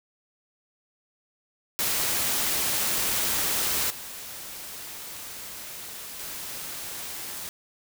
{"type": "noise with level steps", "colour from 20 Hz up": "white", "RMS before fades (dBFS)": [-26, -39, -36], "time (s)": [1.79, 7.49], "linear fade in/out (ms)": 0, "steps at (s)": [3.9, 6.19], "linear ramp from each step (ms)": 5, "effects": []}